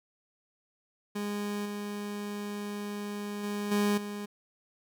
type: tone with level steps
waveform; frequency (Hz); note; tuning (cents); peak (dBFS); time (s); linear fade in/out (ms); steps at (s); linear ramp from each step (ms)
30% pulse; 205.7; G#3; -16; -29 / -32 / -29 / -22 / -33; 1.15-4.26; 10; 1.65 / 3.43 / 3.71 / 3.97; 10
effects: none